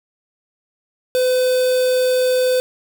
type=tone with quantisation; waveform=triangle; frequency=507 Hz; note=B4; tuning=45 cents sharp; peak=-12 dBFS; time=1.15-2.6 s; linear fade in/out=0 ms; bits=4; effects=none

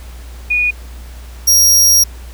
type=tone pair in turn; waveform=sine / sawtooth; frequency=2459 / 5640 Hz; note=D#7 / F8; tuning=-21 / +16 cents; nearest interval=octave + major second; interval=1437 cents; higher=second; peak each=-11 / -4 dBFS; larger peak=second; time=0.5-0.71 / 1.47-2.04 s; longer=second; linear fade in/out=10 ms; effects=added 60 Hz sine -29 dBFS peak until 2.33 s + pink hiss -41 dBFS RMS until 2.33 s

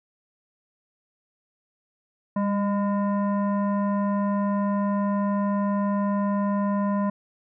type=tone with frequency modulation; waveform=sine; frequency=200.1 Hz; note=G3; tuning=36 cents sharp; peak=-21 dBFS; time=2.36-7.1 s; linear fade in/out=5 ms; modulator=813 Hz; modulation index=0.72; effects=none

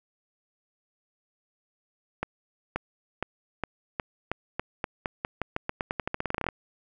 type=accelerating click train; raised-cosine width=0.5 ms; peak=-13 dBFS; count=27; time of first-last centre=2.23-6.488 s; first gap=530 ms; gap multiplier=0.88; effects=none

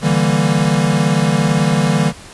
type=chord; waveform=square; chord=E half-diminished seventh; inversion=third; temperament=equal; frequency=146.83 / 164.81 / 196 / 233.1 Hz; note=D3 / E3 / G3 / Bb3; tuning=0 / 0 / 0 / 0 cents; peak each=-18 / -17 / -19 / -21 dBFS; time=0.01-2.13 s; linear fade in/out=50 ms; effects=pink hiss -37 dBFS RMS until 2.33 s + resampled to 24000 Hz

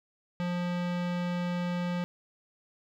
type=tone with low-pass filter; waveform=square; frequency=176.4 Hz; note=F3; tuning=18 cents sharp; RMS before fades=-31 dBFS; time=0.4-2.04 s; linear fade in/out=0 ms; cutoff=3400 Hz; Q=0.94; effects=10-bit

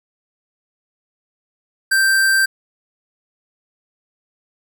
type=tone; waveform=square; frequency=1568 Hz; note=G6; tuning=in tune; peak=-13 dBFS; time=1.91-2.46 s; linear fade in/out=10 ms; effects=none

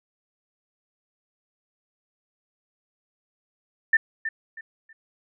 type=tone with echo; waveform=sine; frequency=1788 Hz; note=A6; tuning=27 cents sharp; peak=-14 dBFS; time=3.93-3.97 s; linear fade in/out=5 ms; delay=320 ms; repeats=3; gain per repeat=-11 dB; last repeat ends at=4.93 s; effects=none

